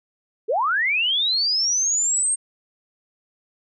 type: linear sweep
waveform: sine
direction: up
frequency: 385.9 to 8630 Hz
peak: -18 dBFS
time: 0.48-2.36 s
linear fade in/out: 20 ms
effects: none